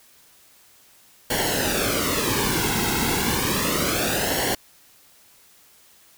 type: noise with flanger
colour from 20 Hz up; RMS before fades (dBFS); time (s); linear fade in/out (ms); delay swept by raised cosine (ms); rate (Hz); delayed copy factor
pink; -23; 1.3-4.55; 5; 0.8 to 1.7; 0.31; -0.75
effects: white hiss -54 dBFS RMS until 6.17 s